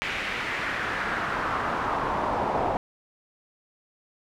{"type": "noise with band-pass filter sweep", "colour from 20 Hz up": "brown", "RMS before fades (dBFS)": -28, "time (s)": [0.02, 2.77], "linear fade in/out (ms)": 0, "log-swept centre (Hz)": [2400, 760], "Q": 2.2, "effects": []}